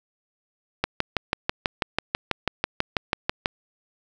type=click train; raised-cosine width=0.3 ms; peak=-5 dBFS; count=17; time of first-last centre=0.84-3.459 s; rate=6.11 Hz; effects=none